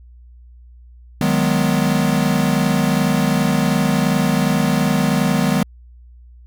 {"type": "chord", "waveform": "square", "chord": "G# minor seventh", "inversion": "second", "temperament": "equal", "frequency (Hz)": [155.56, 185, 207.7, 246.9], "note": ["D#3", "F#3", "G#3", "B3"], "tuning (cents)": [0, 0, 0, 0], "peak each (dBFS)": -21, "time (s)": [1.21, 5.63], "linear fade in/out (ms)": 2, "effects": ["added 60 Hz sine -40 dBFS peak until 6.46 s"]}